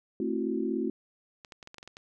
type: chord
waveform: sine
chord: F# half-diminished seventh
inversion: first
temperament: just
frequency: 222 / 266.4 / 333 / 370 Hz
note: A3 / C4 / E4 / F#4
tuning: +16 / +31 / +18 / 0 cents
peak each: -33 dBFS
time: 0.2-0.9 s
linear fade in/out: 2 ms
type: clicks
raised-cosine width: 0.2 ms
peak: -28 dBFS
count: 9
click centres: 1.448 / 1.522 / 1.628 / 1.674 / 1.744 / 1.783 / 1.829 / 1.876 / 1.969 s
effects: none